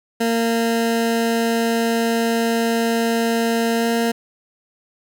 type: tone with pitch glide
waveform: 20% pulse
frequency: 230 to 231.5 Hz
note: A#3 to A#3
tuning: -23 to -12 cents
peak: -12 dBFS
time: 0.2-4.12 s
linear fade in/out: 10 ms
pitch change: +11 cents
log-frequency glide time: 3.76-3.87 s
effects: none